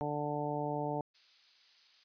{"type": "harmonic tone", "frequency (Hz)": 147.5, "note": "D3", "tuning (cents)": 8, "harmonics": [1, 2, 3, 4, 5, 6], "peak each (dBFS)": [-40, -40, -40, -40, -40, -40], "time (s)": [0.01, 1.01], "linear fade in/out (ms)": 0}
{"type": "noise", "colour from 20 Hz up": "violet", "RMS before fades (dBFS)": -49, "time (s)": [1.14, 2.04], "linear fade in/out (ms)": 10}
{"effects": ["resampled to 11025 Hz"]}